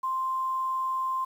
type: tone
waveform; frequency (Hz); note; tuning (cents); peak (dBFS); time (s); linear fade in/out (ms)
sine; 1046.5; C6; 0; -26; 0.03-1.25; 10
effects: 9-bit